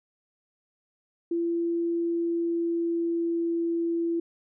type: tone with pitch glide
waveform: sine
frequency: 338.8 to 336.3 Hz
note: E4 to E4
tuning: +48 to +35 cents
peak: -24 dBFS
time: 1.31-4.2 s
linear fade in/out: 5 ms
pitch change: -13 cents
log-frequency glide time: 1.95-3.55 s
effects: none